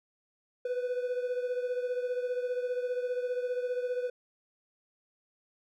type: beating tone pair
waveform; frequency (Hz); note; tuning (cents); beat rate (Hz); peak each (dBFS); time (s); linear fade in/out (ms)
triangle; 493.9 / 508.9; B4 / C5; 0 / -48; 15; -29 / -35; 0.65-4.1; 5
effects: none